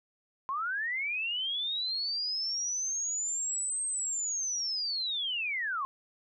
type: linear two-way sweep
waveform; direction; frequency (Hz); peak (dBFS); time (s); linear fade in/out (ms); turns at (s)
sine; up then down; 1034 to 8410 to 1034; -30; 0.49-5.85; 0; 3.85
effects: none